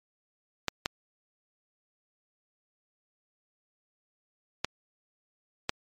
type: clicks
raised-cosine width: 0.2 ms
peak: -9 dBFS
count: 4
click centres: 0.683 / 0.859 / 4.646 / 5.694 s
effects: MP3 96 kbps